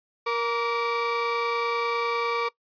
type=tone pair together; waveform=30% pulse; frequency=469.2 / 1158 Hz; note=A#4 / D6; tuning=+11 / -25 cents; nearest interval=octave + major third; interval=1564 cents; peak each=-24 / -24 dBFS; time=0.26-2.49 s; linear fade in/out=10 ms; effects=noise-tail reverb RT60 0.1 s tail -21 dB re dry + resampled to 11025 Hz